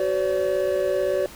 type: tone cluster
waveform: triangle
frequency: 376 / 515 / 573 Hz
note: F#4 / C5 / D5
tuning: +28 / -28 / -43 cents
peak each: -23 / -25 / -21 dBFS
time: 0-1.26 s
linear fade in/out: 2 ms
effects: pink hiss -43 dBFS RMS until 1.35 s